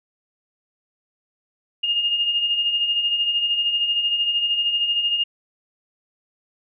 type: beating tone pair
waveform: sine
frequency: 2825 / 2838 Hz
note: F7 / F7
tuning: +19 / +27 cents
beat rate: 13 Hz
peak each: -28 / -19 dBFS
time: 1.83-5.24 s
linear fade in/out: 10 ms
effects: none